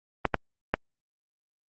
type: clicks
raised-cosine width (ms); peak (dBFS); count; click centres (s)
0.5; -7; 3; 0.253 / 0.343 / 0.74
effects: Opus 24 kbps